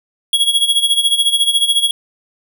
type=tone with tremolo; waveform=square; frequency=3322 Hz; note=G#7; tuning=in tune; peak=-9 dBFS; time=0.33-1.91 s; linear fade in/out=2 ms; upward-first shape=sine; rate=14 Hz; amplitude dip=75%; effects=none